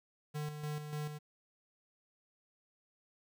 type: tone with tremolo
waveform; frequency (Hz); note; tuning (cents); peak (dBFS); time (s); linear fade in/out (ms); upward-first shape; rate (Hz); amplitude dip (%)
square; 150; D3; +37; -37; 0.34-1.19; 20; square; 3.4; 50
effects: 11-bit